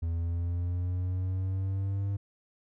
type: linear sweep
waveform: triangle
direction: up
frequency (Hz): 82.8 to 100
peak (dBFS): -26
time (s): 0.02-2.17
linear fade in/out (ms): 10
effects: none